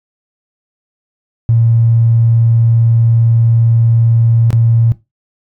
triangle tone with dropouts, 115.3 Hz, A#2, 19 cents flat, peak -3 dBFS, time 1.49-4.92 s, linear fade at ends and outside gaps 0 ms, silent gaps 4.505-4.529 s, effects noise-tail reverb RT60 0.2 s tail -19 dB re dry + tanh soft clip ceiling -4 dBFS

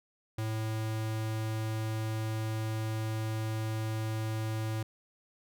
square tone, 110 Hz, A2, in tune, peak -32 dBFS, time 0.38-4.83 s, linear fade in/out 5 ms, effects none

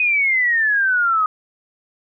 sine exponential sweep, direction down, 2516 to 1244.5 Hz, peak -14 dBFS, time 0-1.26 s, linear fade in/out 2 ms, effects none

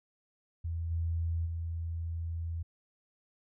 sine tone with level steps, 83.2 Hz, E2, 17 cents sharp, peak -32 / -29 / -33 dBFS, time 0.64-2.63 s, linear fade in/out 10 ms, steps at 0.9 / 1.45 s, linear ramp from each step 20 ms, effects none

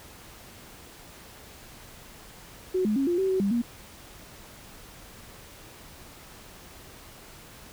sine tone with pitch steps, 370.6 / 212.4 / 272.9 / 348.9 / 382.5 / 377.1 / 199.3 / 236.8 Hz, F#4 / G#3 / C#4 / F4 / G4 / F#4 / G3 / A#3, +3 / +39 / -27 / -2 / -42 / +33 / +29 / +27 cents, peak -22 dBFS, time 2.74-3.62 s, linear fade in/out 10 ms, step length 110 ms, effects pink hiss -48 dBFS RMS until 7.72 s

